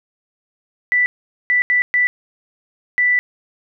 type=tone bursts at uneven times; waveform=sine; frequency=1975.5 Hz; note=B6; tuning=in tune; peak=-12 dBFS; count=5; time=0.92-1.06 / 1.5-1.62 / 1.7-1.82 / 1.94-2.07 / 2.98-3.19 s; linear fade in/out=0 ms; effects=none